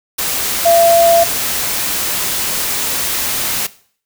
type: tone in noise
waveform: sine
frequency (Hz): 677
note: E5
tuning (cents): +46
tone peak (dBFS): -7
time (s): 0.65-1.24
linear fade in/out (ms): 10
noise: white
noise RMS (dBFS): -18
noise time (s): 0.18-3.67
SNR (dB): +8
effects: noise-tail reverb RT60 0.5 s tail -18 dB re dry